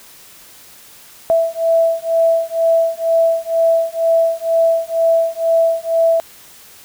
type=beating tone pair; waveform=sine; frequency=659.3 / 661.4 Hz; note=E5 / E5; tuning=0 / +6 cents; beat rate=2.1 Hz; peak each=-15 dBFS; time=1.3-6.2 s; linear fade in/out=0 ms; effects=white hiss -42 dBFS RMS until 6.84 s